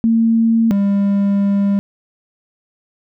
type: tone pair in turn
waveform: sine / triangle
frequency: 227.2 / 199.91 Hz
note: A#3 / G3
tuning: -44 / +34 cents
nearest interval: major second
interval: 222 cents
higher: first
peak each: -10 dBFS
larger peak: neither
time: 0.04-0.71 / 0.71-1.79 s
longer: second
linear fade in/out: 0 ms
effects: none